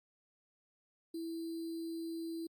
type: tone with sample-and-hold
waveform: sine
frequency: 329.6 Hz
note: E4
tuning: in tune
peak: -38 dBFS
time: 1.14-2.47 s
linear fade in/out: 5 ms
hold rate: 4410 Hz
effects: Opus 48 kbps